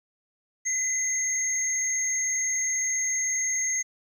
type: tone pair together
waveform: sine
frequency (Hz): 2031 / 6433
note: B6 / G8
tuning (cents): +48 / +44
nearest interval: octave + minor sixth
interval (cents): 1996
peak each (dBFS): -30 / -24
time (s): 0.65-3.83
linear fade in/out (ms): 20
effects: tanh soft clip ceiling -18 dBFS + 10-bit